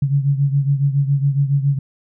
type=beating tone pair; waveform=sine; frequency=138.59 / 145.79 Hz; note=C#3 / D3; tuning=0 / -12 cents; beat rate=7.2 Hz; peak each=-15 / -20 dBFS; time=0.02-1.79 s; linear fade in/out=5 ms; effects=none